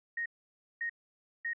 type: tone bursts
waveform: sine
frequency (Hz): 1864.7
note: A#6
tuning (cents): 0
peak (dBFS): -32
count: 3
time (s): 0.17-1.534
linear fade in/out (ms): 5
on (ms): 88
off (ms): 550
effects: none